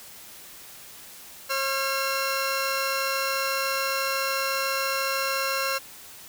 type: tone pair together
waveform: 15% pulse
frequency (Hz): 540 / 1367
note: C#5 / F6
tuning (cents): -45 / -37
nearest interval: octave + major third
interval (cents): 1608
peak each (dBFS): -21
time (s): 1.49-5.79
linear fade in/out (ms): 20
effects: white hiss -45 dBFS RMS until 6.28 s